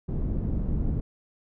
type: low-pass noise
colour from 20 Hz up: pink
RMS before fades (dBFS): -27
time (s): 0.08-1.01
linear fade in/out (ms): 10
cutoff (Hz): 210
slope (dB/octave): 12
effects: none